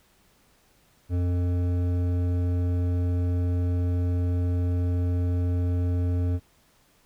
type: tone with hard clipping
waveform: sine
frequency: 88.6 Hz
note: F2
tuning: 25 cents sharp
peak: -24 dBFS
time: 1.09-6.4 s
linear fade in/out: 50 ms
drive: 11 dB
effects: pink hiss -62 dBFS RMS until 7.05 s